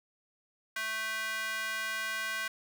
square tone with high-pass filter, 220 Hz, A3, in tune, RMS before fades -35 dBFS, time 0.76-2.48 s, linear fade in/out 5 ms, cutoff 1600 Hz, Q 2.5, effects none

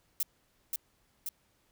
violet noise with echo, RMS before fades -30 dBFS, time 0.2-0.23 s, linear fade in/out 2 ms, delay 530 ms, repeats 2, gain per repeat -3 dB, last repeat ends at 1.29 s, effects pink hiss -71 dBFS RMS until 1.71 s

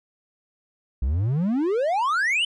triangle exponential sweep, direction up, 58.27 to 3110 Hz, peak -18 dBFS, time 1.02-2.45 s, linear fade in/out 5 ms, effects resampled to 24000 Hz

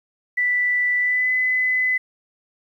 sine tone with pitch glide, 1975.5 to 2014 Hz, B6 to B6, 0 to +33 cents, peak -17 dBFS, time 0.37-1.98 s, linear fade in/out 10 ms, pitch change +33 cents, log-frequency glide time 0.99-1.31 s, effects 9-bit

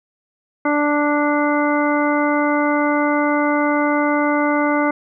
harmonic tone, 293.7 Hz, D4, in tune, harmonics 1 / 2 / 3 / 4 / 5 / 7, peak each -18 / -21 / -23 / -24 / -25 / -26 dBFS, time 0.65-4.91 s, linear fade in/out 5 ms, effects none

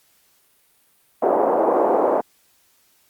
pink band-pass noise, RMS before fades -18 dBFS, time 1.22-2.21 s, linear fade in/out 5 ms, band 370 to 850 Hz, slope 24 dB/octave, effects white hiss -60 dBFS RMS until 3.09 s + Opus 48 kbps

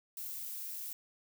violet noise, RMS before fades -42 dBFS, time 0.17-0.93 s, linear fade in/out 2 ms, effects none

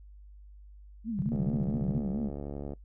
sine tone with vibrato, 207.7 Hz, G#3, in tune, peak -30 dBFS, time 1.04-2.31 s, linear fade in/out 50 ms, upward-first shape triangle, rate 4.5 Hz, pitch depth 230 cents each way
sine tone bursts, 145 Hz, D3, 22 cents flat, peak -27 dBFS, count 12, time 1.19-1.98 s, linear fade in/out 0 ms, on 31 ms, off 38 ms
click train, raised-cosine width 2 ms, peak -25 dBFS, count 102, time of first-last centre 1.32-2.735 s, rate 71.4 Hz
effects noise-tail reverb RT60 0.1 s tail -21 dB re dry + added 50 Hz sine -48 dBFS peak until 2.84 s

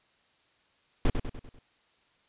brown noise with echo, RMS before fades -22 dBFS, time 1.05-1.1 s, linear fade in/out 2 ms, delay 98 ms, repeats 5, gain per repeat -6 dB, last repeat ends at 1.59 s, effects white hiss -67 dBFS RMS until 2.28 s + resampled to 8000 Hz

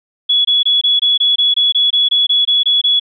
sine tone bursts, 3384 Hz, G#7, 32 cents sharp, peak -9 dBFS, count 15, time 0.29-2.998 s, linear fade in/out 10 ms, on 160 ms, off 22 ms, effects none

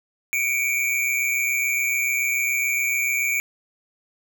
square tone pair together, 2259 / 2386 Hz, C#7 / D7, +32 / +27 cents, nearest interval minor second, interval 95 cents, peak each -24 dBFS, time 0.33-3.4 s, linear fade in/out 0 ms, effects none

